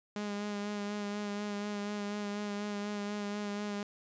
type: tone with vibrato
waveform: sawtooth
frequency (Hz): 205.7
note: G#3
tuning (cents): -16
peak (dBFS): -31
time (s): 0.16-3.83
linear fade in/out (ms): 2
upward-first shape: sine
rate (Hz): 4.1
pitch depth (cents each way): 22
effects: resampled to 16000 Hz